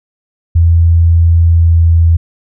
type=tone with pitch glide; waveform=sine; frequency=83.8 to 83.22 Hz; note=E2 to E2; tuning=+29 to +17 cents; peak=-4 dBFS; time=0.55-2.17 s; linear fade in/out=10 ms; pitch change=-12 cents; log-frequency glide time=1.48-1.81 s; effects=none